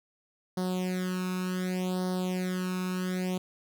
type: tone with flanger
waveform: sawtooth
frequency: 183.5 Hz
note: F#3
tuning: 14 cents flat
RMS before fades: -31 dBFS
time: 0.57-3.38 s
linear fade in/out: 5 ms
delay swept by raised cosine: 0.2 to 0.78 ms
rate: 0.67 Hz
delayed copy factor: +0.9
effects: none